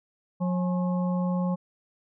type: harmonic tone with a mistuned harmonic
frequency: 180 Hz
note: F#3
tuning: 47 cents flat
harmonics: 1 / 3 / 5 / 6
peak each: -24 / -34 / -38 / -40 dBFS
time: 0.4-1.56 s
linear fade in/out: 20 ms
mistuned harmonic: 5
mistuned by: -110 cents
effects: none